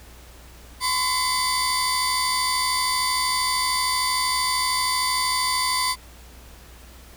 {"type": "tone cluster", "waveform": "30% pulse", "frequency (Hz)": [1015, 1088, 3542, 4622], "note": ["B5", "C#6", "A7", "D8"], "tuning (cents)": [47, -33, 11, -28], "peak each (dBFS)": [-21, -29, -30, -22], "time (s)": [0.8, 5.96], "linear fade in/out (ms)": 50, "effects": ["added 60 Hz sine -45 dBFS peak until 7.16 s", "pink hiss -48 dBFS RMS until 7.16 s"]}